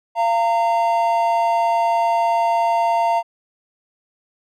triangle tone pair together, 688 / 918.4 Hz, F5 / A#5, -26 / -26 cents, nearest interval perfect fourth, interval 500 cents, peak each -16 dBFS, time 0.15-3.23 s, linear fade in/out 50 ms, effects none

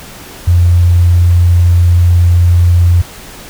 sine tone, 87.31 Hz, F2, in tune, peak -4 dBFS, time 0.47-3.02 s, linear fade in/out 10 ms, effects pink hiss -31 dBFS RMS until 3.49 s

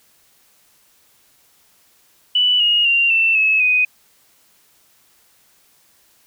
sine tone with pitch steps, 2970 / 2869 / 2771 / 2677 / 2586 / 2497 Hz, F#7 / F7 / F7 / E7 / E7 / D#7, +6 / +46 / -14 / +26 / -34 / +6 cents, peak -12 dBFS, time 2.35-3.85 s, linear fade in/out 5 ms, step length 250 ms, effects white hiss -56 dBFS RMS until 6.26 s

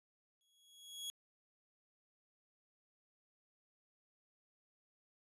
sawtooth tone with exponential growth, 3334 Hz, G#7, 6 cents sharp, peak -37 dBFS, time 0.41-1.1 s, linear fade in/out 0 ms, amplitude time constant 150 ms, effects resampled to 32000 Hz

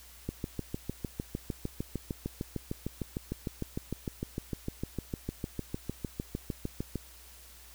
click train, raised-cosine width 3 ms, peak -20 dBFS, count 45, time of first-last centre 0.29-6.957 s, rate 6.6 Hz, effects added 60 Hz sine -55 dBFS peak until 7.74 s + white hiss -54 dBFS RMS until 7.74 s

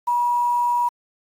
sine tone with quantisation, 964 Hz, B5, 42 cents flat, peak -17 dBFS, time 0.07-0.89 s, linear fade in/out 10 ms, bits 7, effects AAC 48 kbps

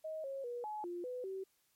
sine tone with pitch steps, 630 / 544 / 482.3 / 850 / 350.2 / 499.4 / 382.9 Hz, D#5 / C#5 / B4 / G#5 / F4 / B4 / G4, +21 / -33 / -41 / +40 / +5 / +19 / -41 cents, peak -39 dBFS, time 0.04-1.44 s, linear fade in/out 10 ms, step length 200 ms, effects white hiss -75 dBFS RMS until 1.75 s + MP3 64 kbps

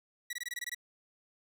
sawtooth tone bursts, 1938 Hz, B6, 33 cents flat, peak -32 dBFS, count 9, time 0.3-0.747 s, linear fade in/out 5 ms, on 31 ms, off 21 ms, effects none

